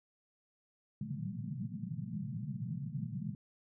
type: band-pass noise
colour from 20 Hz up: pink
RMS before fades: -40 dBFS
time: 1.01-3.35 s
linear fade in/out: 2 ms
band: 110 to 220 Hz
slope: 96 dB/octave
effects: none